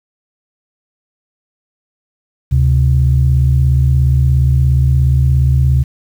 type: tone pair together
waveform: sine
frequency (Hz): 72.96 / 130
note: D2 / C3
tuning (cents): -11 / -11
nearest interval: minor seventh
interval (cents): 1000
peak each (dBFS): -10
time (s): 2.51-5.84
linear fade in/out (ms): 20
effects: tanh soft clip ceiling -1 dBFS + 7-bit